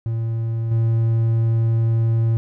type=tone with level steps; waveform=triangle; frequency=113.9 Hz; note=A#2; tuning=40 cents flat; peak=-18 / -13 dBFS; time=0.06-2.37 s; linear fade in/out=0 ms; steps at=0.71 s; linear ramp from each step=5 ms; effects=none